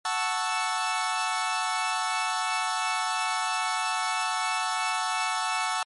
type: chord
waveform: sawtooth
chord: F# minor seventh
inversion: none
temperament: equal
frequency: 740 / 880 / 1108.7 / 1318.5 Hz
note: F#5 / A5 / C#6 / E6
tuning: 0 / 0 / 0 / 0 cents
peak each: -28 / -27 / -29 / -27 dBFS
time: 0.05-5.83 s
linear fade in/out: 2 ms
effects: MP3 48 kbps